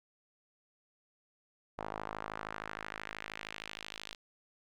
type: tone with band-pass filter sweep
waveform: sawtooth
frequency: 53 Hz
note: G#1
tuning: 36 cents sharp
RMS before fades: -44 dBFS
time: 1.78-4.15 s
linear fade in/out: 5 ms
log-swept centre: 850 to 3700 Hz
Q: 1.5
effects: none